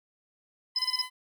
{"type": "tone", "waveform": "15% pulse", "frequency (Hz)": 1011, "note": "B5", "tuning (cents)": 40, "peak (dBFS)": -30, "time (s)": [0.75, 1.1], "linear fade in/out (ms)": 50}
{"type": "tone bursts", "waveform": "sine", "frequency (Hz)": 5100, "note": "D#8", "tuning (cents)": 42, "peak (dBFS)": -24, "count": 5, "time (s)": [0.76, 1.016], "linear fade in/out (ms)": 2, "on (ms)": 28, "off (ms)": 29}
{"effects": []}